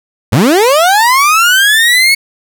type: linear sweep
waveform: 30% pulse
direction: up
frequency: 87.31 to 2217 Hz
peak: -3 dBFS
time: 0.32-2.15 s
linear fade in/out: 10 ms
effects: none